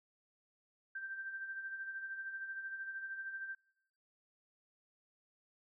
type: tone with tremolo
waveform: sine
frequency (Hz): 1568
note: G6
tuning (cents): 0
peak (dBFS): -39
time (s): 0.95-3.55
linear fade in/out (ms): 5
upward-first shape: sine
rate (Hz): 13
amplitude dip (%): 50
effects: noise-tail reverb RT60 0.8 s tail -26 dB re dry